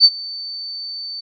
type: tone with ADSR envelope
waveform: sine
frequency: 4543 Hz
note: C#8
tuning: 42 cents sharp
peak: -3 dBFS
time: 0-1.21 s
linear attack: 45 ms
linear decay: 48 ms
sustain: -23 dB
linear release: 15 ms
effects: none